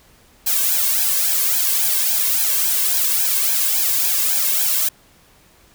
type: noise with flanger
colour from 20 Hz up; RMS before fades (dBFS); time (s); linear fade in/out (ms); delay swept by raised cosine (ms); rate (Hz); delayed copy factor
blue; -18; 0.46-4.89; 10; 1.2 to 1.9; 3.6; +0.95
effects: pink hiss -52 dBFS RMS until 5.74 s